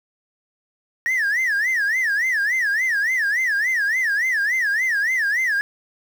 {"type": "tone with vibrato", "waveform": "sine", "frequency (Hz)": 1828, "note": "A#6", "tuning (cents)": -34, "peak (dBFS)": -15, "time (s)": [1.06, 5.61], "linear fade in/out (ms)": 0, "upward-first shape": "sine", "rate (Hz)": 3.5, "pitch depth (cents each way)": 230, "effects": ["tanh soft clip ceiling -17 dBFS", "7-bit"]}